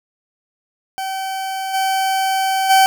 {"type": "tone with level steps", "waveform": "40% pulse", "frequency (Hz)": 768, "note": "G5", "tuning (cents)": -36, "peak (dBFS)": [-21, -15, -8], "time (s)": [0.98, 2.86], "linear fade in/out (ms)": 0, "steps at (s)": [1.73, 2.69], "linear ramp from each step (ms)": 20, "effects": []}